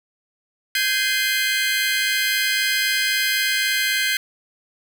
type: chord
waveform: 25% pulse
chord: Ab major seventh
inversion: third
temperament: just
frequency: 1557.4 / 1661.2 / 2077 / 2492 Hz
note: G6 / Ab6 / C7 / Eb7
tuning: -12 / 0 / -13 / +2 cents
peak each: -19 / -23 / -19 / -24 dBFS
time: 0.75-4.17 s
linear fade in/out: 2 ms
effects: none